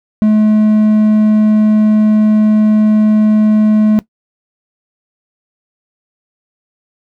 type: tone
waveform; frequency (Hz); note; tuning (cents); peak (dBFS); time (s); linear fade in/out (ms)
triangle; 214.1; A3; -47; -4; 0.22-3.99; 0
effects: noise-tail reverb RT60 0.1 s tail -18 dB re dry